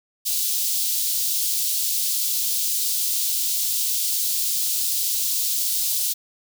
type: high-pass noise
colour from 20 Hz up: white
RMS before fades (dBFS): -23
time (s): 0.25-6.14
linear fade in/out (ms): 20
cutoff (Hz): 3600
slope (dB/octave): 24
effects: none